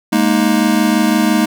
square chord, Ab suspended second, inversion none, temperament just, 207.7 / 233.6 / 311.5 Hz, Ab3 / Bb3 / Eb4, 0 / +4 / +2 cents, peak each -16 dBFS, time 0.12-1.46 s, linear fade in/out 10 ms, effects none

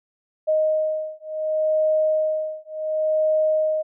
sine beating tone pair, 622.3 / 622.99 Hz, D#5 / D#5, 0 / +2 cents, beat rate 0.69 Hz, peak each -22 dBFS, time 0.47-3.83 s, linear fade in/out 20 ms, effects none

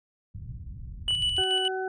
white low-pass noise, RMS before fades -39 dBFS, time 0.34-1.43 s, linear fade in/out 10 ms, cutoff 120 Hz, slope 24 dB/octave
triangle tone with tremolo, 2960 Hz, F#7, in tune, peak -21 dBFS, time 1.08-1.68 s, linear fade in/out 2 ms, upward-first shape square, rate 7 Hz, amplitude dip 40%
clicks, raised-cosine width 0.5 ms, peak -29 dBFS, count 2, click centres 1.081 / 1.107 s
harmonic tone, 376.7 Hz, F#4, 31 cents sharp, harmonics 1 / 2 / 4, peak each -30 / -33 / -36 dBFS, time 1.38-1.88 s, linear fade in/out 2 ms
effects resampled to 22050 Hz

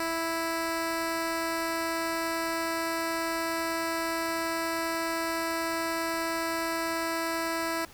10% pulse tone, 329.6 Hz, E4, in tune, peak -20 dBFS, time 0-7.85 s, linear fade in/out 2 ms, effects pink hiss -52 dBFS RMS until 7.93 s

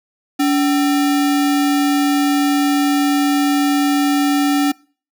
sine tone with sample-and-hold, 285.8 Hz, D4, 47 cents flat, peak -12 dBFS, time 0.39-4.72 s, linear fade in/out 10 ms, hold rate 1050 Hz, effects noise-tail reverb RT60 0.4 s tail -24 dB re dry

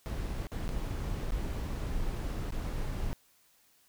brown noise with dropouts, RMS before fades -34 dBFS, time 0.06-3.13 s, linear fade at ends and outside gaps 0 ms, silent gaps 0.47-0.518 / 0.678-0.691 / 1.306-1.321 / 2.506-2.523 s, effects white hiss -66 dBFS RMS until 3.88 s

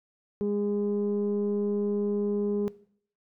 sine tone pair together, 205.1 / 410 Hz, G#3 / G#4, -21 / -22 cents, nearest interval octave, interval 1199 cents, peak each -27 dBFS, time 0.41-2.68 s, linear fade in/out 0 ms, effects noise-tail reverb RT60 0.6 s tail -20 dB re dry + tanh soft clip ceiling -20 dBFS

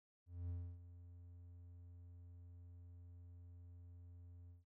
triangle tone with ADSR envelope, 87.31 Hz, F2, in tune, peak -39 dBFS, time 0.26-4.65 s, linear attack 230 ms, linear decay 290 ms, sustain -14 dB, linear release 150 ms, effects none

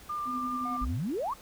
sine tone with vibrato, 1195 Hz, D6, 30 cents sharp, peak -31 dBFS, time 0.09-0.85 s, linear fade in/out 10 ms, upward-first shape square, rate 5.5 Hz, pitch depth 10 cents each way
sine tone with tremolo, 253.5 Hz, B3, 45 cents sharp, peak -33 dBFS, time 0.25-1 s, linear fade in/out 50 ms, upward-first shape sine, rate 11 Hz, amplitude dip 45%
triangle tone, 726 Hz, F#5, 33 cents flat, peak -37 dBFS, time 0.65-0.77 s, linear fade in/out 5 ms
sine exponential sweep, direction up, 44.74 to 1219 Hz, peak -29 dBFS, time 0.81-1.34 s, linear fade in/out 10 ms
effects pink hiss -52 dBFS RMS until 1.41 s

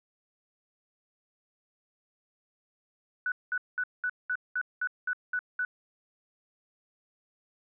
sine tone bursts, 1485 Hz, F#6, 6 cents sharp, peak -27 dBFS, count 10, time 3.26-5.65 s, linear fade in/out 2 ms, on 59 ms, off 200 ms, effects none

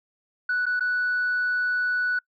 sine tone with dropouts, 1480 Hz, F#6, in tune, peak -20 dBFS, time 0.49-2.19 s, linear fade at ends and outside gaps 5 ms, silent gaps 0.657-0.664 / 0.796-0.806 s, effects noise-tail reverb RT60 0.1 s tail -26 dB re dry + tanh soft clip ceiling -19 dBFS

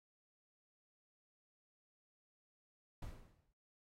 brown noise with exponential decay, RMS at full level -44 dBFS, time 3.02-3.53 s, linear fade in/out 5 ms, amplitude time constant 110 ms, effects noise-tail reverb RT60 0.1 s tail -21 dB re dry + AAC 48 kbps

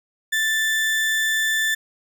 35% pulse tone, 1764 Hz, A6, 4 cents sharp, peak -17 dBFS, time 0.32-1.75 s, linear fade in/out 10 ms, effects none

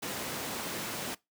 pink high-pass noise, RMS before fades -37 dBFS, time 0.02-1.15 s, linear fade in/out 10 ms, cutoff 180 Hz, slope 12 dB/octave, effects noise-tail reverb RT60 0.2 s tail -22 dB re dry

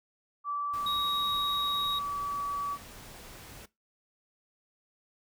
sine tone with pitch glide, 1159 to 1143 Hz, D6 to D6, -23 to -47 cents, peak -30 dBFS, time 0.44-2.78 s, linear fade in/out 50 ms, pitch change -24 cents, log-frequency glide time 0.94-2.48 s
pink noise, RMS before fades -48 dBFS, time 0.73-3.66 s, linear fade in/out 10 ms
triangle tone, 3788 Hz, A#7, 27 cents sharp, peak -29 dBFS, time 0.86-1.99 s, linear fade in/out 5 ms
effects noise-tail reverb RT60 0.2 s tail -19 dB re dry

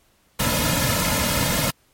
pink noise with comb filter, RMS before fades -21 dBFS, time 0.39-1.71 s, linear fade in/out 10 ms, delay 2.6 ms, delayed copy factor -1, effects pink hiss -61 dBFS RMS until 1.93 s + MP3 64 kbps

